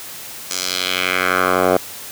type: tone with band-pass filter sweep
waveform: 10% pulse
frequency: 91.8 Hz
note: F#2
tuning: 13 cents flat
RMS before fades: -18 dBFS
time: 0.5-1.77 s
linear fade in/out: 5 ms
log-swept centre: 6800 to 680 Hz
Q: 1.8
effects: white hiss -33 dBFS RMS until 2.11 s + high-pass 60 Hz 12 dB/octave